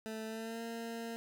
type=tone with pitch glide; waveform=20% pulse; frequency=220 to 230 Hz; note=A3 to A#3; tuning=0 to -23 cents; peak=-35 dBFS; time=0.06-1.16 s; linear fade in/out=0 ms; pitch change=+77 cents; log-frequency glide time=0.26-0.62 s; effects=none